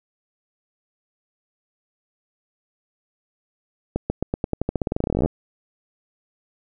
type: accelerating click train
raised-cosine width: 2 ms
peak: -8 dBFS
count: 26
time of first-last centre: 3.96-5.259 s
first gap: 140 ms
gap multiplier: 0.9
effects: none